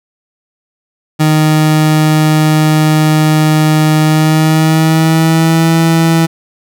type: tone with pitch glide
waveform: 30% pulse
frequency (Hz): 154.8 to 164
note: D#3 to E3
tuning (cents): -9 to -9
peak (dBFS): -4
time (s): 1.19-6.27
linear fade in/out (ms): 20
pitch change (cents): +100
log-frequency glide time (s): 4.01-5.72
effects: none